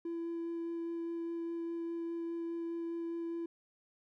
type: tone with vibrato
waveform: triangle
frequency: 335.8 Hz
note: E4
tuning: 32 cents sharp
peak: -33 dBFS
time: 0.05-3.46 s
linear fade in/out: 5 ms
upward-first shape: sine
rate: 4.9 Hz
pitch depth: 8 cents each way
effects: tanh soft clip ceiling -31 dBFS